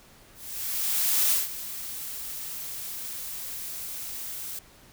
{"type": "noise with ADSR envelope", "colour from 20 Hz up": "blue", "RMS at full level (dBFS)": -22, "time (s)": [0.34, 4.59], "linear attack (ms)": 970, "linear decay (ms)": 170, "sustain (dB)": -14, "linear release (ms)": 3, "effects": ["pink hiss -54 dBFS RMS until 4.92 s"]}